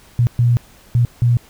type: tone bursts at uneven times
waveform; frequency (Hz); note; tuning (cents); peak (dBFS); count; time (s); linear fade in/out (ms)
sine; 120; B2; -49; -10; 4; 0.19-0.27 / 0.39-0.57 / 0.95-1.05 / 1.22-1.37; 0
effects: pink hiss -47 dBFS RMS until 1.49 s